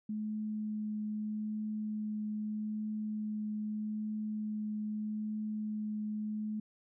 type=tone with vibrato; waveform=sine; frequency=213.3 Hz; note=G#3; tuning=46 cents sharp; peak=-34 dBFS; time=0.09-6.6 s; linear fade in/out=5 ms; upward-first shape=triangle; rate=0.8 Hz; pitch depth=9 cents each way; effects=none